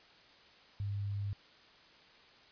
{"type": "tone", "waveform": "sine", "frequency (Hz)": 100.9, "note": "G#2", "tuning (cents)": -49, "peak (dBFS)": -34, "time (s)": [0.8, 1.33], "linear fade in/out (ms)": 0, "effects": ["white hiss -60 dBFS RMS until 2.51 s", "resampled to 11025 Hz"]}